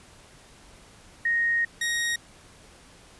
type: tone pair in turn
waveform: sine / sawtooth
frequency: 1864.7 / 1876.6 Hz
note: A#6 / A#6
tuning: 0 / +11 cents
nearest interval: unison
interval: 11 cents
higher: second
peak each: -21 dBFS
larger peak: neither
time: 1.25-1.65 / 1.81-2.16 s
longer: first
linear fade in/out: 5 ms
effects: pink hiss -52 dBFS RMS until 3.19 s + resampled to 24000 Hz